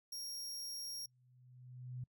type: tone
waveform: sawtooth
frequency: 5588 Hz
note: F8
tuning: in tune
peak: -40 dBFS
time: 0.12-1.06 s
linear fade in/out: 5 ms
type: tone with exponential growth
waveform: sine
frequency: 125.5 Hz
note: B2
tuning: 28 cents sharp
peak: -40 dBFS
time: 0.84-2.04 s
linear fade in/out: 5 ms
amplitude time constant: 260 ms
effects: noise-tail reverb RT60 0.1 s tail -26 dB re dry